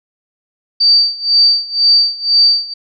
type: tone with tremolo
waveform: sine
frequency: 4629 Hz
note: D8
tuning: 26 cents flat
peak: -5 dBFS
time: 0.8-2.74 s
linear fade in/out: 10 ms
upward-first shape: sine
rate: 2 Hz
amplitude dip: 90%
effects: none